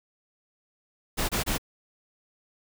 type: noise bursts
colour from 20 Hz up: pink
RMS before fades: -27 dBFS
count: 3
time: 1.17-1.582 s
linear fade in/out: 20 ms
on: 120 ms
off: 26 ms
effects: none